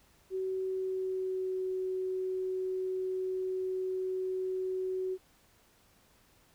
sine tone with pitch glide, 377.5 to 373.6 Hz, F#4 to F#4, +35 to +17 cents, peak -31 dBFS, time 0.3-5.18 s, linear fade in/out 50 ms, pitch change -18 cents, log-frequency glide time 0.64-1.63 s, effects pink hiss -65 dBFS RMS until 6.54 s

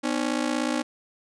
sawtooth ring-modulated tone, 277.2 Hz, C#4, in tune, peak -17 dBFS, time 0.03-0.83 s, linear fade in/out 20 ms, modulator 28.4 Hz, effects resampled to 22050 Hz

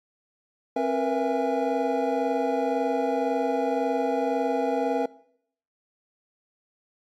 triangle tone cluster, 267.1 / 466.1 / 488 / 667 / 819 Hz, C4 / A#4 / B4 / E5 / G#5, +36 / 0 / -21 / +20 / -24 cents, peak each -27 dBFS, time 0.76-5.06 s, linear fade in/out 5 ms, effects noise-tail reverb RT60 0.7 s tail -21 dB re dry + MP3 96 kbps

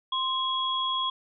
sine tone pair together, 1046.5 / 3322 Hz, C6 / G#7, 0 / 0 cents, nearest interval octave + minor sixth, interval 2000 cents, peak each -28 dBFS, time 0.12-1.1 s, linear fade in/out 5 ms, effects none

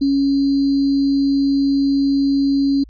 sine tone with sample-and-hold, 277.1 Hz, C#4, 1 cent flat, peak -13 dBFS, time 0.01-2.84 s, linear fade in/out 10 ms, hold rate 4410 Hz, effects added 53 Hz sine -39 dBFS peak until 2.89 s + resampled to 11025 Hz

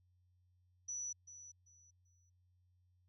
sine tone with echo, 5920 Hz, F#8, in tune, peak -40 dBFS, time 0.88-1.13 s, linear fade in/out 10 ms, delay 390 ms, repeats 3, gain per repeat -12 dB, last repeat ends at 2.3 s, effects added 90 Hz sine -70 dBFS peak until 3.08 s

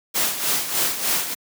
white noise with tremolo, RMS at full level -20 dBFS, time 0.14-1.35 s, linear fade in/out 20 ms, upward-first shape sine, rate 3.3 Hz, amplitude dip 65%, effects high-pass 150 Hz 12 dB/octave

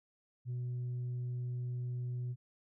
sine tone, 123.47 Hz, B2, in tune, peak -33 dBFS, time 0.45-2.36 s, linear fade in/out 50 ms, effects tanh soft clip ceiling -34 dBFS

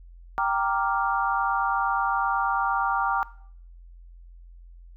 sine chord, G minor seventh, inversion none, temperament equal, 784 / 932.3 / 1174.7 / 1396.9 Hz, G5 / Bb5 / D6 / F6, 0 / 0 / 0 / 0 cents, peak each -27 / -27 / -27 / -29 dBFS, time 0.38-3.23 s, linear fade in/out 0 ms, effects noise-tail reverb RT60 0.6 s tail -19 dB re dry + added 43 Hz sine -44 dBFS peak until 4.96 s

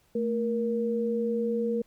sine tone pair together, 222.4 / 471.3 Hz, A3 / A#4, +19 / +19 cents, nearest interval octave + minor second, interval 1300 cents, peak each -29 / -27 dBFS, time 0.15-1.82 s, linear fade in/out 5 ms, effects pink hiss -66 dBFS RMS until 1.86 s

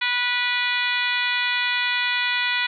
harmonic tone with a mistuned harmonic, 490 Hz, B4, 14 cents flat, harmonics 2 / 3 / 4 / 5 / 6 / 7 / 8 / 9, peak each -31 / -28 / -25 / -26 / -33 / -28 / -32 / -36 dBFS, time 0.01-2.67 s, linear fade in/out 10 ms, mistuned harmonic 9, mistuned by -41 cents, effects none

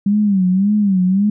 sine tone with vibrato, 196.1 Hz, G3, 1 cent sharp, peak -11 dBFS, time 0.06-1.3 s, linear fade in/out 5 ms, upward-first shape sine, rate 1.8 Hz, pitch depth 130 cents each way, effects none

